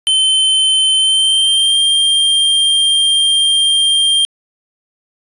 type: tone with pitch glide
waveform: square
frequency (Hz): 3079 to 3188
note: G7 to G7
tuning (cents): -32 to +28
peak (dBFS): -10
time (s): 0.07-4.25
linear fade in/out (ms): 0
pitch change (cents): +60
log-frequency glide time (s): 0.97-1.79
effects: resampled to 24000 Hz